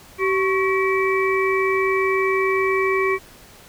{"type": "harmonic tone with a mistuned harmonic", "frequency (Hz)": 383.8, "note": "G4", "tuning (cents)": -37, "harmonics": [1, 3, 5, 6], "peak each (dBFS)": [-19, -24, -28, -24], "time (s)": [0.18, 3.19], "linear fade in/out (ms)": 50, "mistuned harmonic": 3, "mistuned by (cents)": -64, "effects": ["pink hiss -46 dBFS RMS until 3.68 s"]}